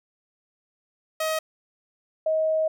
sawtooth / sine tone pair in turn, 632 / 632 Hz, D#5 / D#5, +27 / +27 cents, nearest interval unison, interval 0 cents, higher neither, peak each -20 dBFS, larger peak neither, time 1.2-1.39 / 2.26-2.68 s, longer second, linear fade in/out 5 ms, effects none

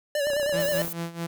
square tone with vibrato, 579 Hz, D5, 25 cents flat, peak -24 dBFS, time 0.15-0.82 s, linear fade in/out 2 ms, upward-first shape sine, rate 9.5 Hz, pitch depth 64 cents each way
click train, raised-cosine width 1 ms, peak -25 dBFS, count 20, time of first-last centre 0.27-0.879 s, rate 31.2 Hz
sawtooth tone with tremolo, 168.4 Hz, E3, 37 cents sharp, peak -24 dBFS, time 0.53-1.27 s, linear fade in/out 10 ms, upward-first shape sine, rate 4.6 Hz, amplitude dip 80%
violet noise, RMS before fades -34 dBFS, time 0.6-0.93 s, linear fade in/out 2 ms
effects none

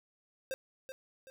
square tone with echo, 528 Hz, C5, 16 cents sharp, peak -35 dBFS, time 0.51-0.54 s, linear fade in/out 0 ms, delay 380 ms, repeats 2, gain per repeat -8 dB, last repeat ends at 1.3 s, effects none

